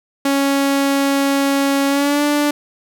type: tone with pitch glide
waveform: sawtooth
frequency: 277.2 to 292.8 Hz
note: C#4 to D4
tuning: 0 to -5 cents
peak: -10 dBFS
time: 0.25-2.51 s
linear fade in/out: 5 ms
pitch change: +95 cents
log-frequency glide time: 1.88-2.23 s
effects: none